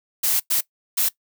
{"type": "noise bursts at uneven times", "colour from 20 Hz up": "blue", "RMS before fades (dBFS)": -20, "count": 3, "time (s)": [[0.23, 0.4], [0.5, 0.61], [0.97, 1.09]], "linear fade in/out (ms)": 10, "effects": ["noise-tail reverb RT60 0.1 s tail -20 dB re dry"]}